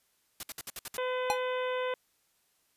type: noise bursts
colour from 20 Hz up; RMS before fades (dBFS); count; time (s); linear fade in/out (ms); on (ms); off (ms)
white; -39; 7; 0.4-0.971; 2; 31; 59
type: harmonic tone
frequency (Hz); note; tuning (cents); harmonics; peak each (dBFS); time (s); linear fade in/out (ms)
506; B4; +42; 1 / 2 / 3 / 4 / 5 / 6 / 7; -31 / -37 / -41 / -43 / -45 / -47 / -48; 0.98-1.94; 2
type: tone with exponential decay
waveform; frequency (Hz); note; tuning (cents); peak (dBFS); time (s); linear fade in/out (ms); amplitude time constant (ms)
square; 830.6; G#5; 0; -22; 1.3-1.4; 0; 20
effects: white hiss -72 dBFS RMS until 2.76 s + resampled to 32000 Hz